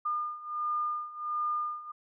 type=beating tone pair; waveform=sine; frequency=1210 / 1211.4 Hz; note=D#6 / D#6; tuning=-49 / -47 cents; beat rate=1.4 Hz; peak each=-35 / -32 dBFS; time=0.05-1.92 s; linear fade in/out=10 ms; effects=none